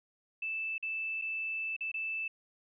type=tone with dropouts; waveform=sine; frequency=2638 Hz; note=E7; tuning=1 cent sharp; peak=-33 dBFS; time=0.42-2.28 s; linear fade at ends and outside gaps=5 ms; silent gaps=0.781-0.826 / 1.215-1.22 / 1.765-1.807 / 1.917-1.941 s; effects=none